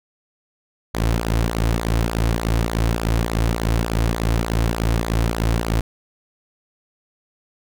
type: tone with flanger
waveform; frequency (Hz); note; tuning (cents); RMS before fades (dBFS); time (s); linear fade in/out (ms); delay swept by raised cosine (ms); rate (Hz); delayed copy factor
sawtooth; 56.6; A1; +50; -20; 0.94-5.81; 5; 0.33 to 5.23; 3.4; -0.65
effects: none